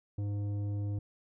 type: tone with tanh clipping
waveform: sine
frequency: 102.1 Hz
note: G#2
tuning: 29 cents flat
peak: -33 dBFS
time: 0.18-0.99 s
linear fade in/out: 5 ms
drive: 10 dB
effects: none